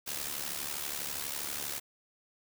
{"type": "noise with amplitude modulation", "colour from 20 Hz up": "white", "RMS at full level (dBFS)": -34, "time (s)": [0.06, 1.8], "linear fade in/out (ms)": 20, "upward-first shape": "sine", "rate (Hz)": 72.3, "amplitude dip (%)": 70, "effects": []}